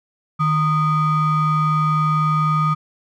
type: ring-modulated tone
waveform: triangle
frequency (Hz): 541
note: C#5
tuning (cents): -42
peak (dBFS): -10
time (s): 0.39-2.75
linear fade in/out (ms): 20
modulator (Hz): 695
effects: none